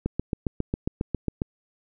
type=click train; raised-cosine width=3 ms; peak=-12 dBFS; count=11; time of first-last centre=0.06-1.419 s; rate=7.36 Hz; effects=none